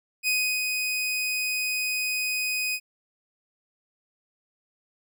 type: tone with ADSR envelope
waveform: sawtooth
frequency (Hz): 2500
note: D#7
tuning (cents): +8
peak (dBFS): -18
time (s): 0.23-2.8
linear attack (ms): 47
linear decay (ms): 330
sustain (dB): -4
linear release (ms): 59
effects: none